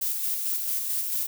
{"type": "noise with tremolo", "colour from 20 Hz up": "violet", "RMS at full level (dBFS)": -27, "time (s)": [0.01, 1.27], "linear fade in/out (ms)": 10, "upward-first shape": "square", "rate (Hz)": 4.5, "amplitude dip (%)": 30, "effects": []}